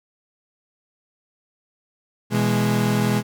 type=chord; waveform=35% pulse; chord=E major; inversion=second; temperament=equal; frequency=123.47 / 164.81 / 207.7 Hz; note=B2 / E3 / G#3; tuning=0 / 0 / 0 cents; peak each=-20 / -25 / -19 dBFS; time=2.3-3.23 s; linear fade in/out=50 ms; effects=none